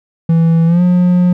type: tone with pitch glide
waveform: triangle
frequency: 164.9 to 178.79 Hz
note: E3 to F3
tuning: +1 to +41 cents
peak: -5 dBFS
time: 0.29-1.33 s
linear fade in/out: 5 ms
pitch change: +140 cents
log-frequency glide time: 0.66-0.82 s
effects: none